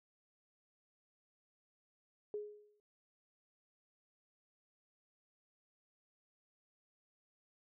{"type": "tone with exponential decay", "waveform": "sine", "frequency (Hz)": 417.9, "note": "G#4", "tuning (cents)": 11, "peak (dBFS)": -36, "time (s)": [2.34, 2.8], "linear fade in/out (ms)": 1, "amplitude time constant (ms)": 100, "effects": []}